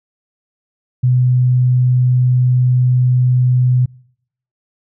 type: tone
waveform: sine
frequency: 125.7 Hz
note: B2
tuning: 31 cents sharp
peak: -9 dBFS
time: 1.03-3.86 s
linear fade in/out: 10 ms
effects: noise-tail reverb RT60 0.7 s tail -26 dB re dry